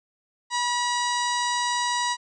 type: harmonic tone with a mistuned harmonic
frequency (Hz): 964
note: B5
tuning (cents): -42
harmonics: 1 / 2 / 3 / 4 / 5 / 6 / 7 / 8 / 9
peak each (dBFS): -25 / -30 / -36 / -32 / -35 / -36 / -40 / -38 / -41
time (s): 0.5-2.17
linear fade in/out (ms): 50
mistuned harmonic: 1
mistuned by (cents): +19
effects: none